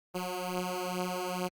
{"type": "beating tone pair", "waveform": "10% pulse", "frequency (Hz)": [180, 182.3], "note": ["F#3", "F#3"], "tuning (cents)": [-47, -25], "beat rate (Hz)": 2.3, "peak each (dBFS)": [-28, -26], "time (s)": [0.14, 1.49], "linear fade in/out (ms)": 20, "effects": ["Opus 32 kbps"]}